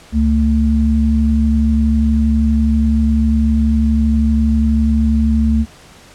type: tone pair together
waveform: sine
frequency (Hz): 70.21 / 222.9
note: C#2 / A3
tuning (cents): +23 / +23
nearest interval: octave + minor sixth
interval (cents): 2000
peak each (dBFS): -13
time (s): 0.12-5.66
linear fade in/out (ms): 50
effects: pink hiss -42 dBFS RMS until 6.14 s + low-pass 9000 Hz 12 dB/octave